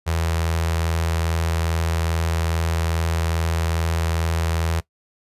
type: tone with notch filter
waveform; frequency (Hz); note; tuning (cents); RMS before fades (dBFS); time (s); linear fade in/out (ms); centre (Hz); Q
sawtooth; 82.41; E2; 0; -22; 0.06-4.81; 20; 250; 0.93
effects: noise-tail reverb RT60 0.1 s tail -19 dB re dry + resampled to 32000 Hz